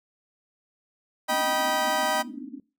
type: chord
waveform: 30% pulse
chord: Eb augmented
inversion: none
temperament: just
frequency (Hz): 622.3 / 777.8 / 972.3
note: Eb5 / G5 / B5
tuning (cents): 0 / -14 / -27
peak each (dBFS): -25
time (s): 1.28-2.23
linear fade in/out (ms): 20
type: band-pass noise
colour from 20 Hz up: white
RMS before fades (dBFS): -38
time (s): 1.29-2.6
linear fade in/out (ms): 2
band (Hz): 230 to 300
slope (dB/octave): 96
effects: noise-tail reverb RT60 0.3 s tail -21 dB re dry